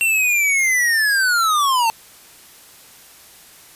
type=linear sweep; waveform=square; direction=down; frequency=2731 to 880 Hz; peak=-15 dBFS; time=0.01-1.9 s; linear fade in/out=0 ms; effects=white hiss -45 dBFS RMS until 3.75 s + resampled to 32000 Hz